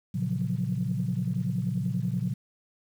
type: chord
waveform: sine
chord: Gb major seventh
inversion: first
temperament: equal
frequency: 116.54 / 138.59 / 174.61 / 185 Hz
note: Bb2 / Db3 / F3 / Gb3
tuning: 0 / 0 / 0 / 0 cents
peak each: -31 dBFS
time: 0.14-2.34 s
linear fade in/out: 10 ms
effects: tanh soft clip ceiling -17 dBFS + 9-bit